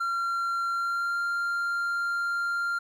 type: tone with pitch glide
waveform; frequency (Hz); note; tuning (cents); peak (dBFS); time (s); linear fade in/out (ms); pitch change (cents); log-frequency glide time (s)
triangle; 1374 to 1391.6; F6 to F6; -29 to -7; -24; 0-2.79; 10; +22; 0.71-1.2
effects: 11-bit